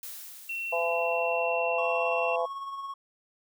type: noise with exponential decay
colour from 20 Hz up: blue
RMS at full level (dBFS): -39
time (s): 0.03-1.92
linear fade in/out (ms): 1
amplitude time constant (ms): 410
type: tone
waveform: sine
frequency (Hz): 2715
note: F7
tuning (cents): -50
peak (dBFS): -31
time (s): 0.49-2.36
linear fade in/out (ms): 5
type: harmonic tone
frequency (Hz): 169.1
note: E3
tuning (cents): +44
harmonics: 3 / 4 / 5 / 6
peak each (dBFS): -30 / -29 / -34 / -36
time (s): 0.72-2.46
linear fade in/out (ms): 10
type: tone with tremolo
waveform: triangle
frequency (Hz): 1100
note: C#6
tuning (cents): -14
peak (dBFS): -31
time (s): 1.78-2.94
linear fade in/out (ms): 5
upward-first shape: sine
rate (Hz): 18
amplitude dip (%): 40
effects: none